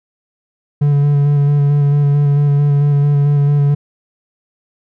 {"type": "tone with vibrato", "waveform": "triangle", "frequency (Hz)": 143.9, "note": "D3", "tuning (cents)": -35, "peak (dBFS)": -7, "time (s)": [0.81, 3.75], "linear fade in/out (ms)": 10, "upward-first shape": "square", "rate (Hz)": 4.5, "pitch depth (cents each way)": 16, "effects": []}